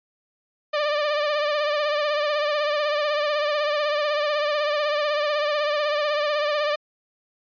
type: tone with vibrato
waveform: sawtooth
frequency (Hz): 594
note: D5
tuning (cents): +20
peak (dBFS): -17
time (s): 0.73-6.76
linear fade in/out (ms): 10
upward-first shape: triangle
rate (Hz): 16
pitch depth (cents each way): 57
effects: resampled to 11025 Hz